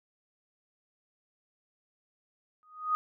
sine tone with exponential growth, 1244.5 Hz, D#6, in tune, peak -22 dBFS, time 2.63-2.95 s, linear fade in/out 0 ms, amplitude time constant 68 ms, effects none

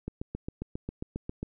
click train, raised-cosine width 3 ms, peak -21 dBFS, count 11, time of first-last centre 0.08-1.43 s, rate 7.41 Hz, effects none

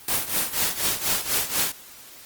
white noise with tremolo, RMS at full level -21 dBFS, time 0.08-1.72 s, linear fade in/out 2 ms, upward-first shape triangle, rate 4.1 Hz, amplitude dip 85%, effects white hiss -45 dBFS RMS until 2.25 s + Opus 24 kbps

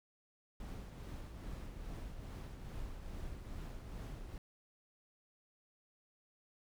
brown noise with tremolo, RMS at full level -44 dBFS, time 0.6-4.38 s, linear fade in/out 2 ms, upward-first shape triangle, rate 2.4 Hz, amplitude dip 45%, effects none

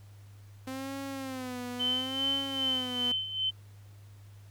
sawtooth tone with vibrato, 259.5 Hz, C4, 14 cents flat, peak -32 dBFS, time 0.67-3.12 s, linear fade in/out 5 ms, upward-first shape sine, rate 0.73 Hz, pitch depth 95 cents each way
sine tone with tremolo, 3071 Hz, G7, 36 cents flat, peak -26 dBFS, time 1.79-3.51 s, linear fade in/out 20 ms, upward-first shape sine, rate 2.5 Hz, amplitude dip 70%
effects added 101 Hz sine -49 dBFS peak until 4.5 s + pink hiss -63 dBFS RMS until 4.5 s

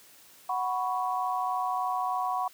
sine chord, F# suspended fourth, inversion none, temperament just, 740 / 986.7 / 1110 Hz, F#5 / B5 / C#6, 0 / -2 / +2 cents, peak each -30 / -32 / -32 dBFS, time 0.49-2.48 s, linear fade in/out 5 ms, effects white hiss -55 dBFS RMS until 2.53 s + high-pass 100 Hz 12 dB/octave

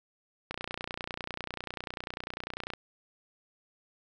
click train, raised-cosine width 0.3 ms, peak -19 dBFS, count 68, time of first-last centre 0.51-2.736 s, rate 30.1 Hz, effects none

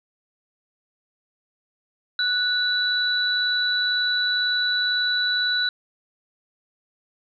sine tone pair together, 1480 / 3951 Hz, F#6 / B7, 0 / 0 cents, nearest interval octave + perfect fourth, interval 1700 cents, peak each -23 / -22 dBFS, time 2.19-5.69 s, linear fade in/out 2 ms, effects none

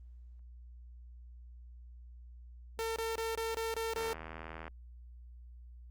sawtooth tone bursts, 451.6 Hz, A4, 45 cents sharp, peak -30 dBFS, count 7, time 2.79-4.13 s, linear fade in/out 0 ms, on 170 ms, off 25 ms
click train, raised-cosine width 0.5 ms, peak -29 dBFS, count 58, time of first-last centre 3.97-4.68 s, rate 80.3 Hz
effects added 60 Hz sine -49 dBFS peak until 5.9 s + Opus 24 kbps

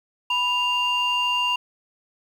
sine tone pair together, 986 / 2794 Hz, B5 / F7, -3 / 0 cents, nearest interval octave + tritone, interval 1803 cents, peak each -22 / -20 dBFS, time 0.3-1.56 s, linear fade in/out 5 ms, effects tanh soft clip ceiling -16 dBFS + 8-bit

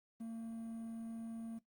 triangle tone with quantisation, 227.1 Hz, A#3, 45 cents flat, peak -40 dBFS, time 0.2-1.59 s, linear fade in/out 10 ms, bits 11, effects noise-tail reverb RT60 0.1 s tail -17 dB re dry + Opus 32 kbps

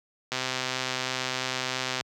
click train, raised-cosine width 0.2 ms, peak -11 dBFS, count 219, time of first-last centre 0.32-2.01 s, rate 129 Hz, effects high-pass 80 Hz 12 dB/octave

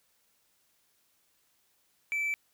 sine tone with hard clipping, 2320 Hz, D7, 22 cents flat, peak -29 dBFS, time 2.12-2.34 s, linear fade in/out 0 ms, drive 2 dB, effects white hiss -71 dBFS RMS until 2.53 s

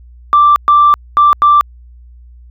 sine tone bursts at uneven times, 1174.7 Hz, D6, in tune, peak -3 dBFS, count 4, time 0.33-0.56 / 0.68-0.94 / 1.17-1.33 / 1.42-1.61 s, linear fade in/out 0 ms, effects tanh soft clip ceiling 0 dBFS + added 60 Hz sine -35 dBFS peak until 2.5 s

